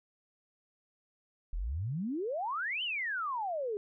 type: exponential two-way sweep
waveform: sine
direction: up then down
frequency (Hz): 36.48 to 3100 to 397.7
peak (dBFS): -32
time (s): 1.53-3.77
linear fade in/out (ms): 0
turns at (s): 2.83
effects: none